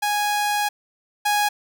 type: tone pair in turn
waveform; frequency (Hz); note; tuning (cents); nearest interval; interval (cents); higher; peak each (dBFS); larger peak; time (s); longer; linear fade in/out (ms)
sawtooth; 829 / 829; G#5 / G#5; -3 / -3; unison; 0; neither; -16 / -14; second; 0.02-0.69 / 1.25-1.49; first; 10
effects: none

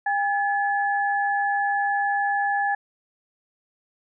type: tone pair together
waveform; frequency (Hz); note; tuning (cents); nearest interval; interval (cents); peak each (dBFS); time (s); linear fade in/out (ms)
sine; 806.2 / 1713; G5 / A6; +48 / -47; octave + minor second; 1305; -22 / -25; 0.06-2.75; 5
effects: none

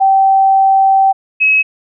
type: tone pair in turn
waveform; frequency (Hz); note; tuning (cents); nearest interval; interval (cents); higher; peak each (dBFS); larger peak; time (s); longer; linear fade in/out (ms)
sine; 775 / 2563; G5 / E7; -20 / -49; octave + major sixth; 2071; second; -6 / -7; first; 0-1.13 / 1.4-1.63; first; 20
effects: none

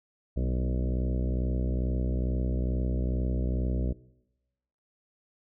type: harmonic tone with a mistuned harmonic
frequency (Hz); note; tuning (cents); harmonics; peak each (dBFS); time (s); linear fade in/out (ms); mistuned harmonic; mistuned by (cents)
62.3; B1; +16; 1 / 2 / 3 / 4 / 5 / 6 / 7 / 8 / 9 / 10; -27 / -33 / -37 / -39 / -41 / -43 / -44 / -45 / -46 / -47; 0.36-3.93; 10; 3; +44
effects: noise-tail reverb RT60 1.0 s tail -21 dB re dry

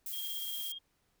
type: noise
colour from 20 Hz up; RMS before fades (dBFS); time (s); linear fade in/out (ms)
violet; -40; 0.06-0.72; 2
type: tone with tremolo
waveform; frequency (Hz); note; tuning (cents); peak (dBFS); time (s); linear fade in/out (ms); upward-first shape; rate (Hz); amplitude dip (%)
sine; 3234; G#7; -47; -38; 0.12-0.79; 20; sine; 17; 45
effects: pink hiss -75 dBFS RMS until 1.2 s

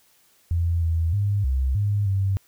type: tone with pitch steps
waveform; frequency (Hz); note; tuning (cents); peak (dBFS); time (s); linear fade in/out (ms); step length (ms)
sine; 84.8 / 82.4 / 101.5 / 65.7 / 102.5 / 97.3; E2 / E2 / G#2 / C2 / G#2 / G2; +50 / 0 / -39 / +8 / -22 / -12; -19; 0.51-2.37; 0; 310
effects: white hiss -60 dBFS RMS until 2.47 s

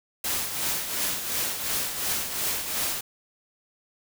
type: noise with tremolo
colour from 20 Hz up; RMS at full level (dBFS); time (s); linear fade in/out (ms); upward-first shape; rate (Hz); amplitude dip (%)
white; -26; 0.24-3.01; 5; triangle; 2.8; 60
effects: none

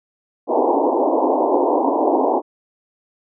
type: band-pass noise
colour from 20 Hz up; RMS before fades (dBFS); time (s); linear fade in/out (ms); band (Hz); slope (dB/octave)
pink; -17; 0.47-2.42; 50; 260 to 1000; 96
effects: none

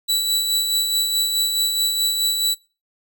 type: tone with tremolo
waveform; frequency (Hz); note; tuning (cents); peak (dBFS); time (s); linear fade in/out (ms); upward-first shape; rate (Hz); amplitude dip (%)
sawtooth; 3945; B7; -3; -13; 0.08-2.55; 20; sine; 4.7; 40
effects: noise-tail reverb RT60 0.3 s tail -20 dB re dry

